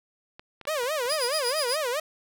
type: clicks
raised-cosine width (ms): 0.3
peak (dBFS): -27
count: 6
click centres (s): 0.395 / 0.613 / 0.653 / 0.835 / 1.057 / 1.122
type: tone with vibrato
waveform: sawtooth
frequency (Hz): 549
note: C#5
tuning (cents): -17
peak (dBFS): -22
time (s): 0.67-2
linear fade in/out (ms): 5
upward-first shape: sine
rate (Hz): 4.7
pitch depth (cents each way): 250
type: tone with tremolo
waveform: 30% pulse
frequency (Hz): 4930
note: D#8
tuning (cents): -17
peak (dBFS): -23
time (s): 1.09-1.77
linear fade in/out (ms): 10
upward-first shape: sine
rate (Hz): 8.3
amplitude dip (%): 80
effects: none